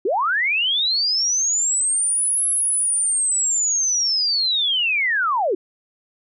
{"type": "linear two-way sweep", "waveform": "sine", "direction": "up then down", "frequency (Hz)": [329.1, 10990, 329.1], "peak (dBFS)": -17, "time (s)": [0.05, 5.55], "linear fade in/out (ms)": 5, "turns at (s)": 2.47, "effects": []}